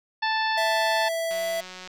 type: harmonic tone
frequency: 880 Hz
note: A5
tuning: in tune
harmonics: 1 / 2 / 3 / 4 / 5 / 6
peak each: -25 / -27 / -34 / -34 / -34 / -40 dBFS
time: 0.22-1.09 s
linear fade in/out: 10 ms
type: tone with pitch glide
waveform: square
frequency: 660 to 664.2 Hz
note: E5 to E5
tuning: +2 to +13 cents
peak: -26 dBFS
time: 0.57-1.61 s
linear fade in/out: 10 ms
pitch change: +11 cents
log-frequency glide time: 1.32-1.42 s
type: click train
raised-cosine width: 0.2 ms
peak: -23 dBFS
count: 105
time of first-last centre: 1.31-1.875 s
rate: 184 Hz
effects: none